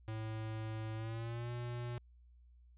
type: tone with pitch glide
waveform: square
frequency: 110 to 120.65 Hz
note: A2 to B2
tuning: 0 to -40 cents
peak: -40 dBFS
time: 0.08-1.98 s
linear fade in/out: 0 ms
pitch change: +160 cents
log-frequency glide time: 0.95-1.51 s
effects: added 60 Hz sine -59 dBFS peak until 2.77 s + resampled to 8000 Hz